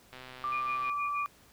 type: click train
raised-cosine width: 0.3 ms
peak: -30 dBFS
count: 99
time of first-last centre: 0.13-0.896 s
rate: 128 Hz
type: tone with pitch glide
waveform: sine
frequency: 1181 to 1162.1 Hz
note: D6 to D6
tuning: +9 to -19 cents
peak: -30 dBFS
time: 0.44-1.26 s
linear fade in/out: 0 ms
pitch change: -28 cents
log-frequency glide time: 0.63-0.87 s
type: tone with tremolo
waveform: sine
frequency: 2427 Hz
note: D#7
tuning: 44 cents flat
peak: -34 dBFS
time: 0.52-1.28 s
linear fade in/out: 2 ms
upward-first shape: sine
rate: 6.3 Hz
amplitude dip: 95%
effects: pink hiss -60 dBFS RMS until 1.52 s